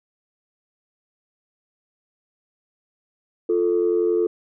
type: tone pair together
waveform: sine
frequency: 349.2 / 440 Hz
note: F4 / A4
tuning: 0 / 0 cents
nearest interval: major third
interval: 400 cents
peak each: -19 / -19 dBFS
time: 3.49-4.27 s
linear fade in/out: 5 ms
effects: tanh soft clip ceiling -11 dBFS